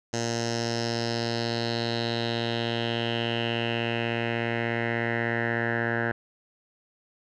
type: tone with low-pass filter sweep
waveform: 10% pulse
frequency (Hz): 116.54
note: A#2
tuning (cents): 0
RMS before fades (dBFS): -28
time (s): 0.13-6.12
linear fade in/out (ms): 5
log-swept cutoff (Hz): 6200 to 1600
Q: 4.5
effects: none